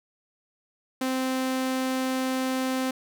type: tone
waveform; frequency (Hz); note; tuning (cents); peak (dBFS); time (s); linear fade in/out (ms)
sawtooth; 260.1; C4; -10; -21; 1.01-2.91; 5
effects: none